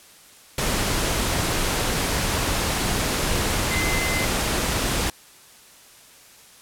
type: tone in noise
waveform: sine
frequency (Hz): 2061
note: C7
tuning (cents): -27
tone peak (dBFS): -26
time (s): 3.71-4.25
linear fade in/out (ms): 2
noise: pink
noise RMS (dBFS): -23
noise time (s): 0.58-5.1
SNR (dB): -6
effects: white hiss -49 dBFS RMS until 6.61 s + low-pass 12000 Hz 12 dB/octave